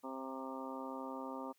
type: harmonic tone with a mistuned harmonic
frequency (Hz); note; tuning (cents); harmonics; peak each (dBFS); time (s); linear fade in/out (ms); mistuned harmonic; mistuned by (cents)
132.4; C3; +21; 2 / 3 / 4 / 5 / 6 / 7 / 8 / 9; -45 / -52 / -48 / -53 / -53 / -48 / -55 / -50; 0.03-1.53; 20; 8; +15
effects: white hiss -75 dBFS RMS until 1.58 s + high-pass 80 Hz 12 dB/octave